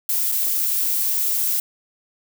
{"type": "noise with dropouts", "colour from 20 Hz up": "violet", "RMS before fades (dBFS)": -21, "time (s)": [0.09, 1.6], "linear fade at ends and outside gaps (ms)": 2, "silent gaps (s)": [0.317, 0.321], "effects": []}